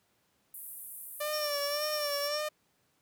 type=band-pass noise; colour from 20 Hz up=white; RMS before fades=-45 dBFS; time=0.54-2.28 s; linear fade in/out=2 ms; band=9500 to 15000 Hz; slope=48 dB/octave
type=tone with vibrato; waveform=sawtooth; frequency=589 Hz; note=D5; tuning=5 cents sharp; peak=-28 dBFS; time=1.2-2.49 s; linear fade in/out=10 ms; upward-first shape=sine; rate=1.8 Hz; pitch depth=54 cents each way
type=tone with tremolo; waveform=sine; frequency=5480 Hz; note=F8; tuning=34 cents flat; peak=-32 dBFS; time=1.32-2.42 s; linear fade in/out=20 ms; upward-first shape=triangle; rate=10 Hz; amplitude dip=75%
effects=pink hiss -72 dBFS RMS until 3.01 s + high-pass 100 Hz 12 dB/octave